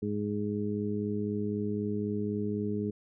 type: harmonic tone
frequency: 103.9 Hz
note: G#2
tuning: 1 cent sharp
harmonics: 1 / 2 / 3 / 4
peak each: -37 / -32 / -37 / -35 dBFS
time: 0.02-2.91 s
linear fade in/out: 10 ms
effects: none